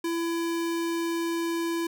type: tone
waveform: square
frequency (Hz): 335.3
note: E4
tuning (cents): +30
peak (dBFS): -27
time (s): 0.04-1.87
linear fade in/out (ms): 5
effects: none